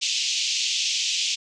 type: band-pass noise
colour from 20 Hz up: pink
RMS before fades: -25 dBFS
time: 0.01-1.36 s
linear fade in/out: 20 ms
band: 2600 to 6900 Hz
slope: 48 dB/octave
effects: none